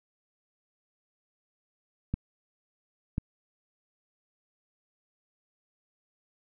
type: clicks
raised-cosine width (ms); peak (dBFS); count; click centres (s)
5; -16; 2; 2.14 / 3.181
effects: none